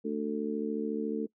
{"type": "harmonic tone", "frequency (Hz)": 74, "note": "D2", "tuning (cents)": 14, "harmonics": [3, 4, 5, 6], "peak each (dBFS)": [-34, -35, -40, -34], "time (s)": [0.04, 1.27], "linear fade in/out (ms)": 20, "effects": ["noise-tail reverb RT60 0.1 s tail -22 dB re dry"]}